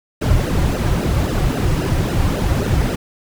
brown noise with flanger, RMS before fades -17 dBFS, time 0.21-2.96 s, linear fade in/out 10 ms, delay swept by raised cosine 0.87 to 4.77 ms, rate 3.7 Hz, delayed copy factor -1, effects none

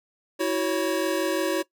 square tone cluster, 325.6 / 371.4 / 557 Hz, E4 / F#4 / C#5, -21 / +7 / +8 cents, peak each -28 dBFS, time 0.39-1.63 s, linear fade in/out 20 ms, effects noise-tail reverb RT60 0.1 s tail -19 dB re dry

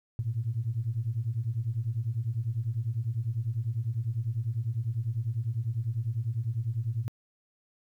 sine beating tone pair, 108.9 / 118.9 Hz, A2 / A#2, -17 / +35 cents, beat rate 10 Hz, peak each -31 / -30 dBFS, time 0.19-7.08 s, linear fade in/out 0 ms, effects tanh soft clip ceiling -20 dBFS + 11-bit

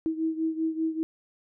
sine beating tone pair, 320 / 325.1 Hz, D#4 / E4, +49 / -24 cents, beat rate 5.1 Hz, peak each -27 / -31 dBFS, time 0.06-1.03 s, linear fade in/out 0 ms, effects none

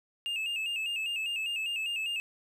triangle tone with vibrato, 2707 Hz, E7, 45 cents sharp, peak -29 dBFS, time 0.26-2.2 s, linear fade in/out 0 ms, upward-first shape square, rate 5 Hz, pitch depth 66 cents each way, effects none

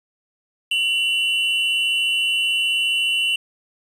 triangle tone pair together, 2747 / 2966 Hz, F7 / F#7, -29 / +4 cents, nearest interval minor second, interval 133 cents, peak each -19 dBFS, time 0.71-3.36 s, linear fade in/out 5 ms, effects resampled to 32000 Hz + 8-bit

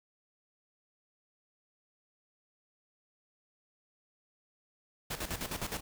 pink noise with tremolo, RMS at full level -36 dBFS, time 5.1-5.81 s, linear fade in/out 10 ms, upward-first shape square, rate 9.7 Hz, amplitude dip 70%, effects none

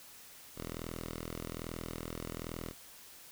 5% pulse tone, 41.2 Hz, E1, in tune, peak -29 dBFS, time 0.55-2.74 s, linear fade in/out 50 ms, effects white hiss -54 dBFS RMS until 3.31 s

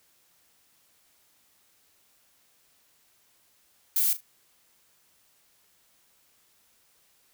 violet noise with echo, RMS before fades -24 dBFS, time 3.96-4.13 s, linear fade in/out 2 ms, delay 38 ms, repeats 2, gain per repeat -13 dB, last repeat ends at 4.206 s, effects white hiss -65 dBFS RMS until 7.33 s

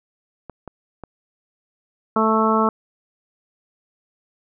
clicks, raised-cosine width 1 ms, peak -20 dBFS, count 3, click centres 0.497 / 0.677 / 1.037 s
harmonic tone, 220 Hz, A3, in tune, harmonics 1 / 2 / 3 / 4 / 5 / 6, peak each -20 / -22 / -25 / -24 / -21 / -22 dBFS, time 2.16-2.69 s, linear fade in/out 2 ms
effects none

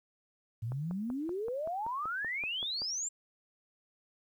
sine exponential sweep, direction up, 106.9 to 7540 Hz, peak -33 dBFS, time 0.62-3.09 s, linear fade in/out 10 ms
click train, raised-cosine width 1 ms, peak -31 dBFS, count 12, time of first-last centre 0.72-2.819 s, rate 5.24 Hz
effects 11-bit

